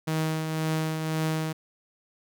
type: tone with tremolo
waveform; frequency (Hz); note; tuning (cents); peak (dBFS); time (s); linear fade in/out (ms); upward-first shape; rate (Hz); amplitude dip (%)
sawtooth; 158.2; D#3; +29; -20; 0.07-1.53; 10; triangle; 1.9; 45
effects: none